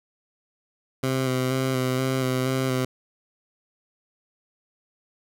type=tone with vibrato; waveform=15% pulse; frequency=130 Hz; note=C3; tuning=11 cents flat; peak=-16 dBFS; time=1.03-2.85 s; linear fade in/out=5 ms; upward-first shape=square; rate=2.1 Hz; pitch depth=19 cents each way; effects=none